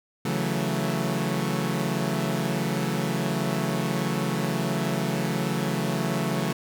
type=chord; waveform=sawtooth; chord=F# minor seventh; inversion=second; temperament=equal with one note detuned; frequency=138.59 / 164.81 / 183.4 / 220 Hz; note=C#3 / E3 / F#3 / A3; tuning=0 / 0 / -15 / 0 cents; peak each=-26 dBFS; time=0.25-6.53 s; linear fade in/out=5 ms; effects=none